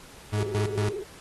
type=tone with tremolo; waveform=40% pulse; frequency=104.8 Hz; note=G#2; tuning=16 cents sharp; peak=-23 dBFS; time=0.32-0.92 s; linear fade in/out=20 ms; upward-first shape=square; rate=4.4 Hz; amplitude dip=75%
type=tone with vibrato; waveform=sine; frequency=401 Hz; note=G4; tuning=39 cents sharp; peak=-30 dBFS; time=0.37-1.04 s; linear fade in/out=20 ms; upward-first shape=square; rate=17 Hz; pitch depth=95 cents each way
effects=pink hiss -49 dBFS RMS until 1.2 s + AAC 32 kbps